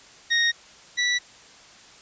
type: tone pair in turn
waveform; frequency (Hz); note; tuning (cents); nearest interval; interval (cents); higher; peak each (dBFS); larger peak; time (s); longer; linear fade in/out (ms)
25% pulse; 1864.7 / 1957.4; A#6 / B6; 0 / -16; minor second; 84; second; -15 / -17; first; 0.3-0.52 / 0.97-1.19; neither; 20
effects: white hiss -49 dBFS RMS until 2.01 s + resampled to 16000 Hz